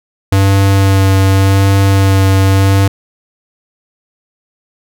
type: tone with vibrato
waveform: square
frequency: 97.2 Hz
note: G2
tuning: 14 cents flat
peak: -7 dBFS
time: 0.32-2.88 s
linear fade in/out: 5 ms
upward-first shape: sine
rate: 0.87 Hz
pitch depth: 15 cents each way
effects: none